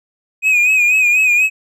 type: tone with vibrato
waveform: triangle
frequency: 2489 Hz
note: D#7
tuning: in tune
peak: -8 dBFS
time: 0.42-1.5 s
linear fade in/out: 50 ms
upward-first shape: sine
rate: 4.1 Hz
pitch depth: 60 cents each way
effects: none